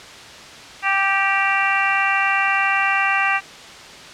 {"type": "harmonic tone with a mistuned harmonic", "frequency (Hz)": 392, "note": "G4", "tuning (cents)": 0, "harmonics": [2, 3, 4, 5, 6, 7], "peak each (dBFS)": [-23, -23, -23, -23, -23, -23], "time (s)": [0.82, 3.41], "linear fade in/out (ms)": 50, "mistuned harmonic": 5, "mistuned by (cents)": -23, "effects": ["white hiss -38 dBFS RMS until 4.13 s", "low-pass 5000 Hz 12 dB/octave"]}